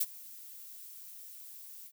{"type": "noise with ADSR envelope", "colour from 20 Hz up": "violet", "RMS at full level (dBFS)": -27, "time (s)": [0, 1.92], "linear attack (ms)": 13, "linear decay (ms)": 38, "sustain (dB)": -22, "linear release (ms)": 57, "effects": []}